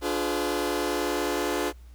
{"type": "chord", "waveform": "sawtooth", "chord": "D diminished seventh", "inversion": "none", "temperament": "just", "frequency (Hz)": [293.7, 352.4, 422.9, 507.5], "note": ["D4", "F4", "Ab4", "Cb5"], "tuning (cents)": [0, 16, 31, 47], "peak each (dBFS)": [-27, -26, -27, -29], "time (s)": [0.01, 1.73], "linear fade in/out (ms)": 50, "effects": ["added 60 Hz sine -44 dBFS peak until 1.94 s", "pink hiss -62 dBFS RMS until 1.94 s"]}